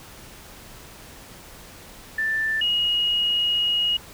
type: tone pair in turn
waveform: sine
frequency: 1770 / 2884 Hz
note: A6 / F#7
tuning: +10 / -45 cents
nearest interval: minor sixth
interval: 845 cents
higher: second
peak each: -21 / -19 dBFS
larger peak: second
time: 2.18-2.61 / 2.61-3.97 s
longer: second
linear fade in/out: 5 ms
effects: pink hiss -44 dBFS RMS until 4.13 s